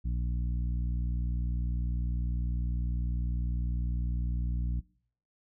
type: harmonic tone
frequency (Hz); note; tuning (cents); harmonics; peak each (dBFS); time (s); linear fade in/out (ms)
60; B1; -49; 1 / 2 / 3 / 4 / 5; -29 / -37 / -40 / -50 / -51; 0.04-4.81; 20
effects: noise-tail reverb RT60 0.6 s tail -23 dB re dry